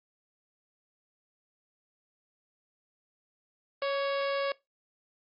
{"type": "harmonic tone with a mistuned harmonic", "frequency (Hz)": 554.4, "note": "C#5", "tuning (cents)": 0, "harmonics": [1, 2, 3, 4, 5, 6, 7, 8, 9], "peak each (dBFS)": [-29, -35, -39, -41, -43, -45, -46, -47, -48], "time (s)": [3.82, 4.52], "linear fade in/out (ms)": 2, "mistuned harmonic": 2, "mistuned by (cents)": 30, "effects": ["noise-tail reverb RT60 0.2 s tail -21 dB re dry", "Opus 24 kbps"]}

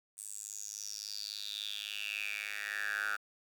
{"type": "tone with high-pass filter sweep", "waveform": "10% pulse", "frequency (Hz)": 103.6, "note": "G#2", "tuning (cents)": -4, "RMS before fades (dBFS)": -40, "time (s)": [0.17, 3.17], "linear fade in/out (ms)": 20, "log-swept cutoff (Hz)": [8700, 1400], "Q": 7.1, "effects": ["10-bit"]}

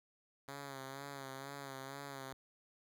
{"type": "tone with vibrato", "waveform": "5% pulse", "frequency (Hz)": 137.2, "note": "C#3", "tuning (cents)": -17, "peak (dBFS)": -34, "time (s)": [0.48, 2.33], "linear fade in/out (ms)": 2, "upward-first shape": "sine", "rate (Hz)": 2.1, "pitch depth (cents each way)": 50, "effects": []}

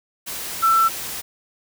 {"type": "tone in noise", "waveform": "sine", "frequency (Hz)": 1336, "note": "E6", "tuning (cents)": 23, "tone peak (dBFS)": -13, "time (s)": [0.62, 0.89], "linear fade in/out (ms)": 20, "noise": "white", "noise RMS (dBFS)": -30, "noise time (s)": [0.26, 1.22], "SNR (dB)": 14, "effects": []}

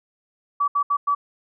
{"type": "tone bursts at uneven times", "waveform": "sine", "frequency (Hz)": 1147, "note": "D6", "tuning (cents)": -41, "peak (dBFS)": -17, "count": 4, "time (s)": [[0.6, 0.68], [0.75, 0.83], [0.9, 0.97], [1.07, 1.15]], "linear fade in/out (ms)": 10, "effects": []}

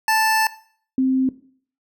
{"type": "tone pair in turn", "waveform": ["25% pulse", "sine"], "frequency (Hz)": [880, 261.6], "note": ["A5", "C4"], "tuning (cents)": [0, 0], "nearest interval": "octave + major sixth", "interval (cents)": 2100, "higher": "first", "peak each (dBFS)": [-12, -15], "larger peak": "first", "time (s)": [[0.08, 0.47], [0.98, 1.29]], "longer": "first", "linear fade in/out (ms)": 2, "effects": ["noise-tail reverb RT60 0.5 s tail -17 dB re dry"]}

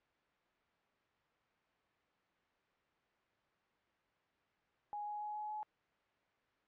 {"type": "tone with pitch steps", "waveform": "sine", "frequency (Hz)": [830.6, 835.4, 840.3, 845.1, 850], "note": ["G#5", "G#5", "G#5", "G#5", "G#5"], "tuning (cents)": [0, 10, 20, 30, 40], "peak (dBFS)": -40, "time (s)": [4.93, 5.63], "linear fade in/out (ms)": 0, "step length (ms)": 140, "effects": ["white hiss -75 dBFS RMS until 6.67 s", "low-pass 2000 Hz 12 dB/octave"]}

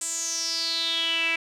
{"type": "tone with band-pass filter sweep", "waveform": "sawtooth", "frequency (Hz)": 330.7, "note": "E4", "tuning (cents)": 6, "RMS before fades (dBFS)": -27, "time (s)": [0.01, 1.36], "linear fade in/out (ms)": 5, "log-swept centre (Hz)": [8000, 2400], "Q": 7.7, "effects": []}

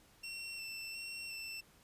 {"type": "tone with vibrato", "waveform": "25% pulse", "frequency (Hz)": 2700, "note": "E7", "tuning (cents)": 41, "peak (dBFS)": -39, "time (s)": [0.23, 1.61], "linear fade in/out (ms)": 10, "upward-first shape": "square", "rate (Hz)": 1.4, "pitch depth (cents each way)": 15, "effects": ["pink hiss -65 dBFS RMS until 1.83 s", "resampled to 32000 Hz"]}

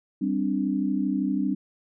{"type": "chord", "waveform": "sine", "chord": "G suspended fourth", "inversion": "none", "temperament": "just", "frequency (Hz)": [196, 261.3, 294], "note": ["G3", "C4", "D4"], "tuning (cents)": [0, -2, 2], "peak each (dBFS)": -27, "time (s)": [0.21, 1.55], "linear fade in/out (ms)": 10, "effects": []}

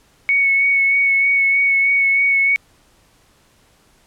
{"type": "tone with vibrato", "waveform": "sine", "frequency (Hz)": 2217, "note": "C#7", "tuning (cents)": 0, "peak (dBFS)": -12, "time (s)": [0.29, 2.56], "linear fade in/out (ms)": 0, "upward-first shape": "sine", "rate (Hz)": 3.2, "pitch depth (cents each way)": 16, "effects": ["pink hiss -55 dBFS RMS until 4.06 s", "low-pass 12000 Hz 12 dB/octave"]}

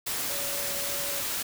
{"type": "tone in noise", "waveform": "sine", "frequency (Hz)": 566, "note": "C#5", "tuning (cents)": 36, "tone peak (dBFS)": -39, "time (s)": [0.29, 1.21], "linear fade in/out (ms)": 10, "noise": "white", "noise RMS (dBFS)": -31, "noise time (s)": [0.06, 1.43], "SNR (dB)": -11, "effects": []}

